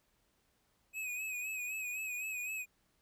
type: tone with vibrato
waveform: square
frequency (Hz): 2524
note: D#7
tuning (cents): +24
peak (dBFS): -38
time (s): 0.93-2.66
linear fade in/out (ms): 50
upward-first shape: sine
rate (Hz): 3.9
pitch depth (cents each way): 55
effects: pink hiss -75 dBFS RMS until 3.01 s